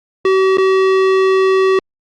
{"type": "tone with dropouts", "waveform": "square", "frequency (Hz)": 380.8, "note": "F#4", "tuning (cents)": 50, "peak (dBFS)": -10, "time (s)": [0.25, 1.79], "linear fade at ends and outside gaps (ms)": 2, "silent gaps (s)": [0.572, 0.582], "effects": ["low-pass 3000 Hz 12 dB/octave", "Opus 48 kbps"]}